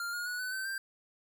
square tone with pitch steps, 1396.9 / 1431.2 / 1466.3 / 1502.4 / 1539.3 / 1577.1 Hz, F6 / F6 / F#6 / F#6 / G6 / G6, 0 / +42 / -16 / +26 / -32 / +10 cents, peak -35 dBFS, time 0-0.78 s, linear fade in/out 2 ms, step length 130 ms, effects none

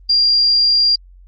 sine tone, 4779 Hz, D8, 29 cents sharp, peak -10 dBFS, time 0.09-0.96 s, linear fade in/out 10 ms, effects added 45 Hz sine -40 dBFS peak until 1.27 s + Opus 32 kbps

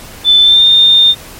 sine tone with pitch glide, 3520 to 3625 Hz, A7 to A#7, 0 to -49 cents, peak -3 dBFS, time 0.24-1.15 s, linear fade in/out 50 ms, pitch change +51 cents, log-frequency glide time 0.42-0.65 s, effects pink hiss -32 dBFS RMS until 1.39 s + MP3 64 kbps

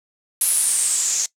blue noise with low-pass filter sweep, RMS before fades -20 dBFS, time 0.41-1.26 s, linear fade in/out 2 ms, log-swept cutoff 11000 to 6500 Hz, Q 6.6, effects noise-tail reverb RT60 0.1 s tail -19 dB re dry

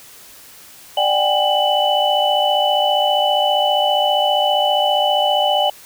sine tone cluster, 593 / 760 / 815 / 2983 Hz, D5 / F#5 / G#5 / F#7, +17 / +46 / -33 / +13 cents, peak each -19 dBFS, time 0.97-5.7 s, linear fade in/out 5 ms, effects white hiss -42 dBFS RMS until 5.85 s

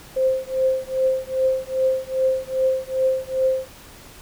sine tone with tremolo, 523.3 Hz, C5, in tune, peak -14 dBFS, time 0.16-3.68 s, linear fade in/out 10 ms, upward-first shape triangle, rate 2.5 Hz, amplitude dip 100%, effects pink hiss -44 dBFS RMS until 4.21 s

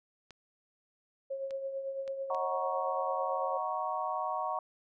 clicks, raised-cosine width 0.2 ms, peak -32 dBFS, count 4, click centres 0.307 / 1.508 / 2.078 / 2.347 s
sine tone with tremolo, 542 Hz, C#5, 39 cents flat, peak -32 dBFS, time 1.3-3.58 s, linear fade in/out 10 ms, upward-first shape triangle, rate 9 Hz, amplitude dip 55%
sine chord, D# minor seventh, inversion none, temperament equal with one note detuned, 622.3 / 740 / 942.1 / 1108.7 Hz, D#5 / F#5 / A#5 / C#6, 0 / 0 / +18 / 0 cents, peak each -39 / -36 / -37 / -36 dBFS, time 2.3-4.59 s, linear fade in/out 2 ms
effects none

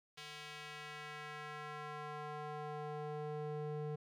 square tone with band-pass filter sweep, 150 Hz, D3, 37 cents sharp, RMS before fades -45 dBFS, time 0.17-3.96 s, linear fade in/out 10 ms, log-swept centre 3400 to 350 Hz, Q 1.2, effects none

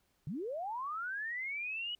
sine linear sweep, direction up, 125.4 to 2960 Hz, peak -36 dBFS, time 0.27-1.95 s, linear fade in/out 2 ms, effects pink hiss -75 dBFS RMS until 1.99 s

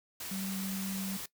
sine tone in noise, 192.5 Hz, G3, 31 cents flat, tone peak -35 dBFS, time 0.31-1.17 s, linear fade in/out 5 ms, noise white, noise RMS -41 dBFS, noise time 0.2-1.26 s, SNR +3 dB, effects noise-tail reverb RT60 0.1 s tail -19 dB re dry

